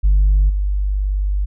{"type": "tone with level steps", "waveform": "sine", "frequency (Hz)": 49.28, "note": "G1", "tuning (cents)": 10, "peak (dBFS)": [-8, -15], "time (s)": [0.03, 1.46], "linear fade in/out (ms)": 20, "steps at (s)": 0.49, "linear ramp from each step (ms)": 10, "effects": ["tanh soft clip ceiling -7 dBFS"]}